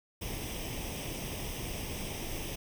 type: noise with comb filter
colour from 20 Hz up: pink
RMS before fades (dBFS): -38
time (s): 0.21-2.56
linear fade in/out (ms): 10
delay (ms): 0.35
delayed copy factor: +0.7
effects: none